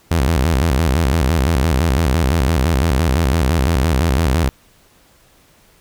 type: tone with vibrato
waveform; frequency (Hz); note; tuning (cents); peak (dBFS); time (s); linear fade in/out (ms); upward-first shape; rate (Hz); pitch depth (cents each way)
sawtooth; 73.42; D2; 0; -9; 0.11-4.49; 0; square; 5.9; 220
effects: pink hiss -52 dBFS RMS until 5.8 s